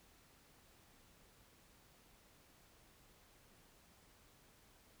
silence, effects pink hiss -67 dBFS RMS until 5 s

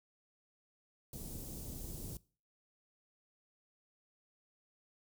pink band-stop noise, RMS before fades -45 dBFS, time 1.13-2.17 s, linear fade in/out 2 ms, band 340 to 8200 Hz, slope 12 dB/octave, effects noise-tail reverb RT60 0.4 s tail -21 dB re dry

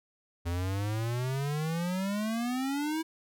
square exponential sweep, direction up, 83.8 to 326.3 Hz, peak -30 dBFS, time 0.45-3.03 s, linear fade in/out 20 ms, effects none

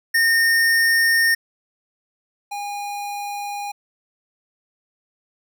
square tone pair in turn, 1831 / 815.6 Hz, A#6 / G#5, -32 / -32 cents, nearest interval octave + major second, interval 1400 cents, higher first, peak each -15 / -27 dBFS, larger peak first, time 0.14-1.35 / 2.51-3.72 s, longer neither, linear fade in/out 10 ms, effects none

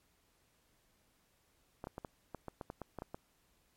clicks, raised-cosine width 1 ms, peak -28 dBFS, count 12, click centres 1.841 / 1.871 / 1.981 / 2.048 / 2.347 / 2.483 / 2.612 / 2.701 / 2.817 / 2.987 / 3.021 / 3.145 s, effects pink hiss -73 dBFS RMS until 3.76 s + MP3 64 kbps

